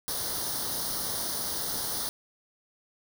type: noise with comb filter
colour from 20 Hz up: white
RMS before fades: -32 dBFS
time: 0.08-2.09 s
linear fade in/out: 0 ms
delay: 0.2 ms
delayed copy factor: +0.85
effects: none